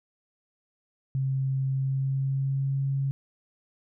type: tone with pitch glide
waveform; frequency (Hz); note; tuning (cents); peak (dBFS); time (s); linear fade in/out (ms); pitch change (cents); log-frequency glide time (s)
sine; 133.9 to 136.87; C3 to C#3; +40 to -22; -24; 1.15-3.11; 0; +38; 1.7-2.82
effects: none